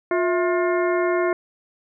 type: harmonic tone with a mistuned harmonic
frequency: 355.2 Hz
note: F4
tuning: 29 cents sharp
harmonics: 1 / 2 / 3 / 4 / 5 / 6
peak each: -20 / -24 / -28 / -31 / -33 / -33 dBFS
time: 0.11-1.33 s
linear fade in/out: 2 ms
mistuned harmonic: 2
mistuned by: -130 cents
effects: none